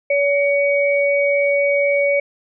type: tone pair together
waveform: sine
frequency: 568 / 2251 Hz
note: C#5 / C#7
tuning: +42 / +26 cents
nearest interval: 2 octaves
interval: 2384 cents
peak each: -15 / -19 dBFS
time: 0.1-2.2 s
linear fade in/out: 5 ms
effects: none